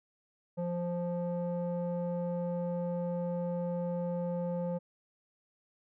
square tone with low-pass filter, 174.61 Hz, F3, in tune, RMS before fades -34 dBFS, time 0.57-4.79 s, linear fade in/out 20 ms, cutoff 650 Hz, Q 8.6, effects none

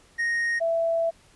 triangle / sine tone pair in turn, 1864.7 / 663.9 Hz, A#6 / E5, 0 / +12 cents, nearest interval octave + tritone, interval 1788 cents, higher first, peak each -21 dBFS, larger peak neither, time 0.18-0.6 / 0.6-1.11 s, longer second, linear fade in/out 20 ms, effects pink hiss -57 dBFS RMS until 1.35 s + resampled to 24000 Hz

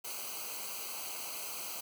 white noise with comb filter, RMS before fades -41 dBFS, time 0.04-1.81 s, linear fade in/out 10 ms, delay 0.56 ms, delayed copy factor -0.85, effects none

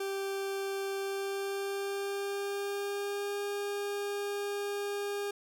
40% pulse tone with pitch glide, 392 to 405.6 Hz, G4 to G#4, 0 to -41 cents, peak -32 dBFS, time 0-5.31 s, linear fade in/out 5 ms, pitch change +59 cents, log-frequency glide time 0.98-3.41 s, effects none

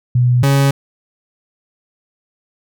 sine / 40% pulse tone pair in turn, 123.47 / 138.59 Hz, B2 / C#3, 0 / 0 cents, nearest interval major second, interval 200 cents, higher second, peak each -9 dBFS, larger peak neither, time 0.15-0.43 / 0.43-0.71 s, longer neither, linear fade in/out 5 ms, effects none

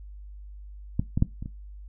clicks, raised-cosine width 5 ms, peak -11 / -12 / -7 / -23 / -23 dBFS, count 5, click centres 0.995 / 1.175 / 1.224 / 1.425 / 1.459 s, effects noise-tail reverb RT60 0.2 s tail -17 dB re dry + added 50 Hz sine -40 dBFS peak until 1.88 s

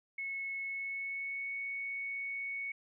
sine tone with pitch glide, 2193 to 2221 Hz, C#7 to C#7, -19 to +3 cents, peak -36 dBFS, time 0.18-2.72 s, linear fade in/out 5 ms, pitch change +22 cents, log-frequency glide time 0.61-1.53 s, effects none

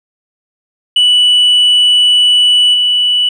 sine tone with level steps, 2960 Hz, F#7, in tune, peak -3 / -7 dBFS, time 0.96-3.29 s, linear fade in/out 5 ms, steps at 2.73 s, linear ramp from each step 20 ms, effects tanh soft clip ceiling -4 dBFS

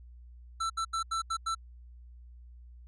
square tone bursts at uneven times, 1334 Hz, E6, 20 cents sharp, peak -30 dBFS, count 6, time 0.6-0.7 / 0.77-0.85 / 0.93-1.03 / 1.11-1.22 / 1.3-1.37 / 1.46-1.55 s, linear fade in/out 10 ms, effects added 60 Hz sine -48 dBFS peak until 2.87 s + resampled to 22050 Hz

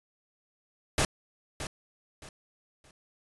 pink noise with echo, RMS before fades -25 dBFS, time 0.98-1.05 s, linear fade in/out 2 ms, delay 620 ms, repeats 3, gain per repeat -11 dB, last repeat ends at 2.91 s, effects resampled to 24000 Hz

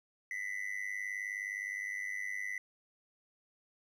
triangle tone with amplitude modulation, 1996 Hz, B6, 18 cents sharp, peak -31 dBFS, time 0.31-2.58 s, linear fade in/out 2 ms, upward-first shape sine, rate 99.4 Hz, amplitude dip 85%, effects none

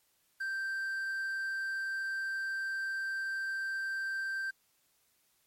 triangle tone with quantisation, 1568 Hz, G6, in tune, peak -31 dBFS, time 0.4-4.51 s, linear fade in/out 10 ms, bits 10, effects white hiss -72 dBFS RMS until 5.46 s + MP3 64 kbps

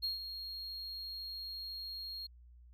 triangle tone with ADSR envelope, 4262 Hz, C8, 31 cents sharp, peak -31 dBFS, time 0.02-2.27 s, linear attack 23 ms, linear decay 140 ms, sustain -9 dB, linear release 10 ms, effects added 60 Hz sine -55 dBFS peak until 2.73 s

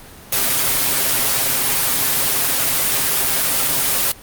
white noise with comb filter, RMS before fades -17 dBFS, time 0.32-4.12 s, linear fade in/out 5 ms, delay 7.4 ms, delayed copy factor +0.75, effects pink hiss -40 dBFS RMS until 4.22 s + Opus 24 kbps

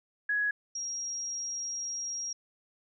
sine tone pair in turn, 1674 / 5631 Hz, G#6 / F8, +13 / +13 cents, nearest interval octave + major sixth, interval 2100 cents, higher second, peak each -26 / -33 dBFS, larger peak first, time 0.29-0.51 / 0.75-2.33 s, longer second, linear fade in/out 5 ms, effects none

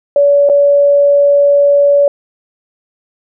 sine tone with dropouts, 570 Hz, C#5, 48 cents sharp, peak -5 dBFS, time 0.16-2.08 s, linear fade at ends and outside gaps 2 ms, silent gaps 0.49-0.497 s, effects none

